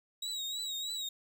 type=tone with vibrato; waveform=35% pulse; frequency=3830 Hz; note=A#7; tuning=46 cents sharp; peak=-34 dBFS; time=0.22-1.09 s; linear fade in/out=5 ms; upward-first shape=triangle; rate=3.2 Hz; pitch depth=73 cents each way; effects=none